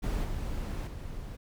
brown noise with level steps, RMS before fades -30 / -34 / -40 dBFS, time 0.02-1.37 s, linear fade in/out 20 ms, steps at 0.24 / 0.87 s, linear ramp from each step 5 ms, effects none

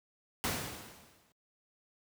pink noise with exponential decay, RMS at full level -31 dBFS, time 0.44-1.32 s, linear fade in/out 0 ms, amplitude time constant 190 ms, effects noise-tail reverb RT60 0.1 s tail -25 dB re dry + high-pass 80 Hz 12 dB/octave

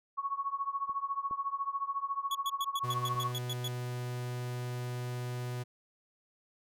sine tone with tremolo, 1108.7 Hz, C#6, in tune, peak -28 dBFS, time 0.17-3.32 s, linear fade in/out 20 ms, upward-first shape triangle, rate 14 Hz, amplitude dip 95%
clicks, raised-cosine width 2 ms, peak -42 / -35 / -36 dBFS, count 3, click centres 0.895 / 1.311 / 3.15 s
40% pulse tone bursts, 3376 Hz, G#7, 28 cents sharp, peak -34 dBFS, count 10, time 2.31-3.68 s, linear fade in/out 2 ms, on 38 ms, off 110 ms
45% pulse tone, 123.47 Hz, B2, in tune, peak -35 dBFS, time 2.83-5.64 s, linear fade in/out 20 ms
effects none

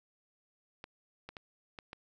clicks, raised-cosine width 0.3 ms, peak -28 dBFS, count 5, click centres 0.841 / 1.29 / 1.368 / 1.788 / 1.931 s, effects none

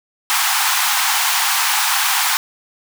pink high-pass noise, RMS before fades -17 dBFS, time 0.3-2.37 s, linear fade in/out 0 ms, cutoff 760 Hz, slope 96 dB/octave, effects none

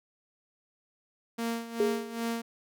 sawtooth tone with tremolo, 231.1 Hz, A#3, 15 cents flat, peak -25 dBFS, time 1.38-2.42 s, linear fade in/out 10 ms, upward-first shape sine, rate 2.5 Hz, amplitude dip 75%
sine tone with exponential decay, 415.3 Hz, G#4, in tune, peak -21 dBFS, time 1.8-2.31 s, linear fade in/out 2 ms, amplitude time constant 110 ms
effects none

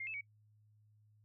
sine tone with pitch steps, 2120 / 2618 / 2253 Hz, C7 / E7 / C#7, +22 / -13 / +28 cents, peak -40 dBFS, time 0-0.21 s, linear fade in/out 5 ms, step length 70 ms, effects noise-tail reverb RT60 0.1 s tail -23 dB re dry + added 106 Hz sine -65 dBFS peak until 1.24 s

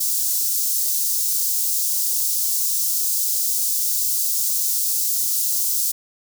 white high-pass noise, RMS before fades -21 dBFS, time 0-5.92 s, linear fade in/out 10 ms, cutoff 5200 Hz, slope 24 dB/octave, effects none

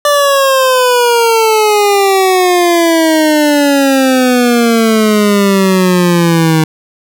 25% pulse exponential sweep, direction down, 587.3 to 156.9 Hz, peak -3 dBFS, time 0.05-6.64 s, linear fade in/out 2 ms, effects none

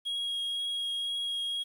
triangle tone with vibrato, 3289 Hz, G#7, 18 cents flat, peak -29 dBFS, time 0.05-1.64 s, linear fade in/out 20 ms, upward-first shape triangle, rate 2 Hz, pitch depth 10 cents each way, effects 10-bit

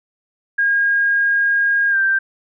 sine tone with pitch glide, 1626 to 1573.3 Hz, G#6 to G6, -37 to +6 cents, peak -13 dBFS, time 0.58-2.19 s, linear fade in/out 10 ms, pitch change -57 cents, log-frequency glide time 1.9-1.97 s, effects none

